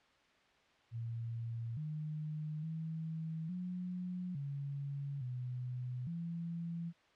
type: tone with pitch steps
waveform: sine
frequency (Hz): 115.8 / 153.2 / 160.7 / 180.6 / 140.7 / 125.1 / 168.6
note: A#2 / D#3 / E3 / F#3 / C#3 / B2 / E3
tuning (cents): -11 / -27 / -44 / -42 / +26 / +23 / +39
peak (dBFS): -38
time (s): 0.91-6.93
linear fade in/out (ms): 50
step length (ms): 860
effects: white hiss -68 dBFS RMS until 7.15 s + low-pass 3000 Hz 12 dB/octave